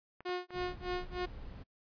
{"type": "clicks", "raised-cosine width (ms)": 0.5, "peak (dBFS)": -34, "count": 3, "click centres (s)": [0.206, 0.293, 0.506]}
{"type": "tone with tremolo", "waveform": "sawtooth", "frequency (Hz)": 360.4, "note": "F#4", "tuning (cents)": -45, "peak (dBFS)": -29, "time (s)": [0.25, 1.26], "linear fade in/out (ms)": 10, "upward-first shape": "sine", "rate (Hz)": 3.3, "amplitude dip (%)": 100}
{"type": "noise", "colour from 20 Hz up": "brown", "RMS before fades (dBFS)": -46, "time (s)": [0.53, 1.64], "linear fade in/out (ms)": 20}
{"effects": ["noise-tail reverb RT60 0.1 s tail -26 dB re dry", "resampled to 11025 Hz"]}